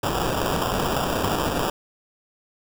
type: noise with sample-and-hold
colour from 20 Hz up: white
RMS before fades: -24 dBFS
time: 0.03-1.7 s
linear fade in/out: 5 ms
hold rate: 2100 Hz
effects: none